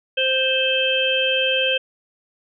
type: harmonic tone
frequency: 523.3 Hz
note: C5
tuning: in tune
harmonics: 1 / 3 / 5 / 6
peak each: -22 / -27 / -22 / -21 dBFS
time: 0.17-1.78 s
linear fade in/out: 10 ms
effects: none